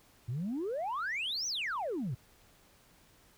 sine exponential two-way sweep, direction up then down, 110 to 6210 to 110 Hz, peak -31 dBFS, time 0.28-2.15 s, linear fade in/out 10 ms, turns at 1.47 s, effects tanh soft clip ceiling -30 dBFS + pink hiss -63 dBFS RMS until 3.37 s

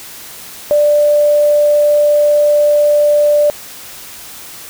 sine tone, 590 Hz, D5, 8 cents sharp, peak -7 dBFS, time 0.71-3.5 s, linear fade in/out 0 ms, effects white hiss -32 dBFS RMS until 4.69 s

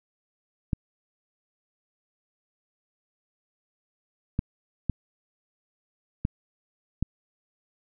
clicks, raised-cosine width 5 ms, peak -12 dBFS, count 5, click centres 0.732 / 4.391 / 4.897 / 6.251 / 7.026 s, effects none

